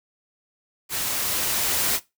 white noise with level ramp, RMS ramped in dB -27 to -22 dBFS, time 0.89-2 s, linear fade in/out 50 ms, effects noise-tail reverb RT60 0.2 s tail -18 dB re dry

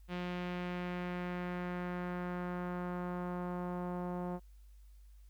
sawtooth tone with low-pass filter sweep, 178.2 Hz, F3, 35 cents sharp, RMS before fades -39 dBFS, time 0.08-4.4 s, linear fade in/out 50 ms, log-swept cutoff 3000 to 870 Hz, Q 1.5, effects added 50 Hz sine -54 dBFS peak until 5.29 s + white hiss -75 dBFS RMS until 5.29 s

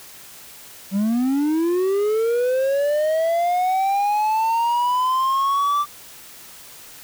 triangle linear sweep, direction up, 189.2 to 1178 Hz, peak -15 dBFS, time 0.91-5.86 s, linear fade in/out 50 ms, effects white hiss -42 dBFS RMS until 7.03 s

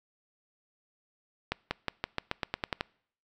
accelerating click train, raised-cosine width 0.3 ms, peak -13 dBFS, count 11, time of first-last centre 1.52-2.809 s, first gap 190 ms, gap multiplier 0.91, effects noise-tail reverb RT60 0.6 s tail -25 dB re dry

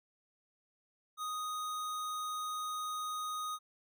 square tone, 1244.5 Hz, D#6, in tune, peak -37 dBFS, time 1.17-3.59 s, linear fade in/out 50 ms, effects none

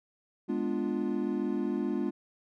triangle chord, G# diminished seventh, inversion none, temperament equal, 207.7 / 246.9 / 293.7 / 349.2 Hz, G#3 / B3 / D4 / F4, 0 / 0 / 0 / 0 cents, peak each -32 dBFS, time 0.48-2.11 s, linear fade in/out 20 ms, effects none

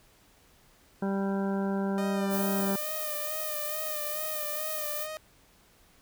harmonic tone, 196 Hz, G3, in tune, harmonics 1 / 2 / 3 / 4 / 5 / 7 / 8, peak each -28 / -34 / -38 / -40 / -42 / -45 / -46 dBFS, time 1.02-2.76 s, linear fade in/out 5 ms
sawtooth tone with vibrato, 610 Hz, D#5, 34 cents flat, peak -32 dBFS, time 1.98-5.17 s, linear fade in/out 0 ms, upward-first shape sine, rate 2.3 Hz, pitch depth 41 cents each way
violet noise, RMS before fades -35 dBFS, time 2.29-5.08 s, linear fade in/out 50 ms
effects pink hiss -61 dBFS RMS until 6.01 s

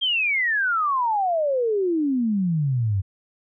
sine exponential sweep, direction down, 3248 to 92.5 Hz, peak -19 dBFS, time 0.01-3.02 s, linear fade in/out 20 ms, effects none

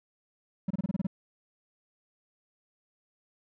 triangle tone bursts, 190.5 Hz, G3, 49 cents flat, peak -24 dBFS, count 8, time 0.68-1.069 s, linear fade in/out 5 ms, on 25 ms, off 27 ms, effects none

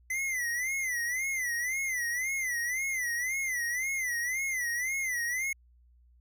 square tone with vibrato, 2016 Hz, B6, 35 cents sharp, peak -30 dBFS, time 0.1-5.53 s, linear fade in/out 5 ms, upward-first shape sine, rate 1.9 Hz, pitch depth 130 cents each way, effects added 60 Hz sine -58 dBFS peak until 6.2 s

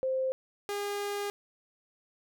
sine / sawtooth tone pair in turn, 523.3 / 406.9 Hz, C5 / G#4, 0 / -35 cents, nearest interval major third, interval 435 cents, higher first, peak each -27 / -28 dBFS, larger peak first, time 0.03-0.32 / 0.69-1.3 s, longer second, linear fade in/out 0 ms, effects none

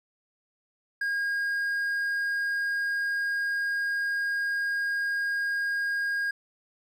triangle tone, 1627 Hz, G#6, 36 cents flat, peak -24 dBFS, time 1.01-6.31 s, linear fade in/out 5 ms, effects none

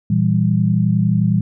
sine chord, E diminished, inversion second, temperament equal, 116.54 / 164.81 / 196 Hz, Bb2 / E3 / G3, 0 / 0 / 0 cents, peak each -17 dBFS, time 0.1-1.41 s, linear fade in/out 5 ms, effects none

